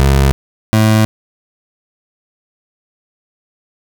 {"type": "tone pair in turn", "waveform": "25% pulse", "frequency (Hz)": [68.3, 109.07], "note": ["C#2", "A2"], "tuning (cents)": [-25, -15], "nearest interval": "minor sixth", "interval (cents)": 810, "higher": "second", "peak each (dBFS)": -4, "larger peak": "neither", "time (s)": [[0, 0.32], [0.73, 1.05]], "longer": "neither", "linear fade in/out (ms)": 0, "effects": []}